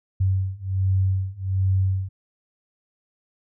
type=beating tone pair; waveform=sine; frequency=94.4 / 95.7 Hz; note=F#2 / G2; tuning=+35 / -41 cents; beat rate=1.3 Hz; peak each=-23 / -22 dBFS; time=0.2-2.09 s; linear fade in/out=10 ms; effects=none